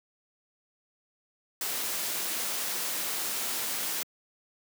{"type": "noise", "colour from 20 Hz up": "white", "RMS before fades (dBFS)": -32, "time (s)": [1.61, 4.03], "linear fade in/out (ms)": 2, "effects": ["high-pass 200 Hz 12 dB/octave"]}